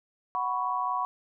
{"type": "chord", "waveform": "sine", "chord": "F# suspended fourth", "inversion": "none", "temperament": "equal with one note detuned", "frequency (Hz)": [740, 987.8, 1112.6], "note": ["F#5", "B5", "C#6"], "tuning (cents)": [0, 0, 6], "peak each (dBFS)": [-33, -30, -30], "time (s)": [0.35, 1.05], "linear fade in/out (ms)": 0, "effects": []}